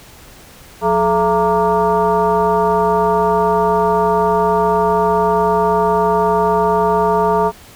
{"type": "tone with frequency modulation", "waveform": "sine", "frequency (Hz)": 676, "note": "E5", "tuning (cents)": 43, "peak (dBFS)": -11, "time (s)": [0.81, 7.52], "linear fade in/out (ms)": 50, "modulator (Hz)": 248, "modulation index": 1.7, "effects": ["pink hiss -41 dBFS RMS until 7.75 s"]}